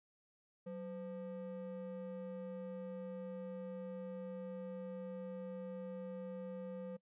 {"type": "ring-modulated tone", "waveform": "triangle", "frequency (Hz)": 349.2, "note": "F4", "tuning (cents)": 0, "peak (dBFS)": -38, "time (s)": [0.66, 6.97], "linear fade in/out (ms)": 10, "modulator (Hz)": 162, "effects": ["noise-tail reverb RT60 0.1 s tail -22 dB re dry", "resampled to 8000 Hz"]}